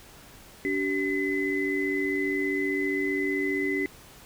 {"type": "tone cluster", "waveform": "sine", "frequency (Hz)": [288.2, 383.4, 2022], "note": ["D4", "G4", "B6"], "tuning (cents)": [-33, -38, 40], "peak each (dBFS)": -29, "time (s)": [0.65, 3.86], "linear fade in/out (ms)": 0, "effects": ["pink hiss -50 dBFS RMS until 4.25 s"]}